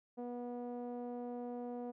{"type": "tone with low-pass filter", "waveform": "sawtooth", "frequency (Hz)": 243.2, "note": "B3", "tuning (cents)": -26, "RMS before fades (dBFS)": -43, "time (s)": [0.17, 1.92], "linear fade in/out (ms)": 20, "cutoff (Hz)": 630, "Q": 2.6, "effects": []}